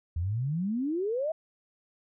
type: exponential sweep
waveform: sine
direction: up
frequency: 78.8 to 658 Hz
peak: -27 dBFS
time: 0.16-1.32 s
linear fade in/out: 5 ms
effects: none